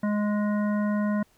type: harmonic tone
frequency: 208.2 Hz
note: G#3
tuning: 5 cents sharp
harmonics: 1 / 3 / 5 / 7 / 9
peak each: -23 / -33 / -37 / -40 / -42 dBFS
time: 0.03-1.23 s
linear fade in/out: 5 ms
effects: pink hiss -63 dBFS RMS until 1.37 s